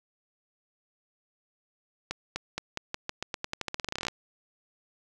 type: accelerating click train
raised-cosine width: 0.2 ms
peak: -14 dBFS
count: 24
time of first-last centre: 2.11-4.083 s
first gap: 250 ms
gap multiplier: 0.88
effects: none